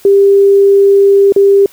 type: tone with dropouts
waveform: sine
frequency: 397.1 Hz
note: G4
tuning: 22 cents sharp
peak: -3 dBFS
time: 0.05-1.66 s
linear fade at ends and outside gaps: 2 ms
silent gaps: 1.323-1.362 s
effects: white hiss -41 dBFS RMS until 1.72 s